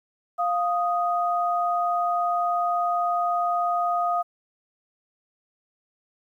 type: tone pair together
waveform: sine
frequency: 700.9 / 1244.5 Hz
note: F5 / D#6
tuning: +6 / 0 cents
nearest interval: minor seventh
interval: 994 cents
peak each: -23 / -25 dBFS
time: 0.38-4.23 s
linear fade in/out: 20 ms
effects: 10-bit